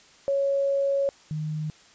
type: tone pair in turn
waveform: sine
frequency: 554.4 / 154.05 Hz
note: C#5 / D#3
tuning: 0 / -17 cents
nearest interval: octave + minor seventh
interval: 2217 cents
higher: first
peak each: -21 / -27 dBFS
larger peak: first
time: 0.28-1.09 / 1.31-1.7 s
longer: first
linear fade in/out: 0 ms
effects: white hiss -54 dBFS RMS until 1.94 s + resampled to 16000 Hz